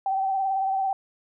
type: tone with vibrato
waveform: sine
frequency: 773 Hz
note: G5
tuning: 24 cents flat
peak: -22 dBFS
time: 0.06-0.93 s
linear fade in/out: 2 ms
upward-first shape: sine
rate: 18 Hz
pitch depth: 32 cents each way
effects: none